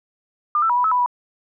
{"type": "tone with pitch steps", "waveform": "sine", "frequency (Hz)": [1202, 1329, 970, 986, 1297, 990, 978], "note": ["D6", "E6", "B5", "B5", "E6", "B5", "B5"], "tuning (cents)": [40, 14, -31, -3, -28, 4, -17], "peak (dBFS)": -15, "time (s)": [0.55, 1.061], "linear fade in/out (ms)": 2, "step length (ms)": 73, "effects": []}